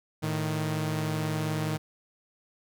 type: tone pair together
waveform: sawtooth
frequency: 110 / 155.56 Hz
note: A2 / D#3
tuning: 0 / 0 cents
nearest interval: tritone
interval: 600 cents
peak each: -29 / -25 dBFS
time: 0.22-1.78 s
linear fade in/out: 20 ms
effects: none